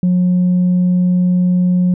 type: tone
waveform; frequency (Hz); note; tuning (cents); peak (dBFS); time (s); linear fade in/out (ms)
sine; 180; F#3; -47; -8; 0.03-1.94; 2
effects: tanh soft clip ceiling -8 dBFS